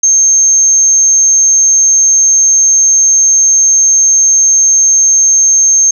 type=tone; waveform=sine; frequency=6380 Hz; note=G8; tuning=30 cents sharp; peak=-4 dBFS; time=0.03-5.91 s; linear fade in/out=5 ms; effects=none